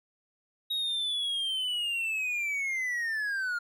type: linear sweep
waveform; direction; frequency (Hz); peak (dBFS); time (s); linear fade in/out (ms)
triangle; down; 3800 to 1400; -27; 0.7-3.59; 10
effects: none